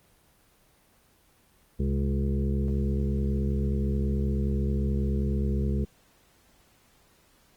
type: harmonic tone with a mistuned harmonic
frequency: 69.4 Hz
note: C#2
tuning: 3 cents sharp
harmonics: 1 / 2 / 3 / 5 / 6 / 7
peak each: -26 / -31 / -30 / -38 / -38 / -43 dBFS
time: 1.79-5.85 s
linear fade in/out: 10 ms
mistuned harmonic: 2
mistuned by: -52 cents
effects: pink hiss -62 dBFS RMS until 7.56 s + Opus 24 kbps